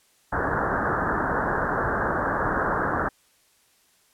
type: low-pass noise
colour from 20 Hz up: white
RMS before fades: -25 dBFS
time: 0.32-3.09 s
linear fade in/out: 10 ms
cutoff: 1700 Hz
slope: 96 dB/octave
effects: white hiss -62 dBFS RMS until 4.13 s + low-pass 12000 Hz 12 dB/octave